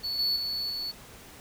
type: tone with level steps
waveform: triangle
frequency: 4435 Hz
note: C#8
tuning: in tune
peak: -28 / -23 / -28 / -30 dBFS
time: 0.03-0.92 s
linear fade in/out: 20 ms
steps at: 0.19 / 0.36 / 0.7 s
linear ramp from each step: 2 ms
effects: pink hiss -49 dBFS RMS until 1.4 s

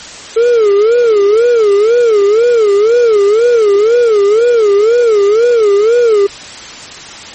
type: tone with vibrato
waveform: triangle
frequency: 440 Hz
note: A4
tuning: in tune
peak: -3 dBFS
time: 0.36-6.27 s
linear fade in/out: 10 ms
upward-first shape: sine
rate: 2 Hz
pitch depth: 170 cents each way
effects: white hiss -28 dBFS RMS until 7.34 s + MP3 32 kbps

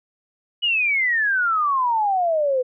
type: exponential sweep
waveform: sine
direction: down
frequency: 2960 to 495.4 Hz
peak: -17 dBFS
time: 0.62-2.63 s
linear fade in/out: 20 ms
effects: none

